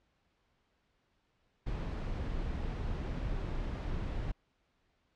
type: noise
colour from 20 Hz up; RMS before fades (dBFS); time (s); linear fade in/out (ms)
brown; -36; 1.66-4.32; 10
effects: pink hiss -75 dBFS RMS until 5.15 s + low-pass 4000 Hz 12 dB/octave